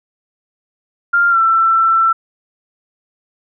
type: tone with pitch glide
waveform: sine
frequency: 1396.9 to 1338.4 Hz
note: F6 to E6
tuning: 0 to +26 cents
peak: -9 dBFS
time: 1.13-2.13 s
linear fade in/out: 10 ms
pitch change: -74 cents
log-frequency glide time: 1.3-1.38 s
effects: none